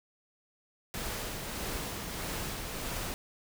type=noise with tremolo; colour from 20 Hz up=pink; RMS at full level=-36 dBFS; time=0.94-3.14 s; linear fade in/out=0 ms; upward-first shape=sine; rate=1.6 Hz; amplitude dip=30%; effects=none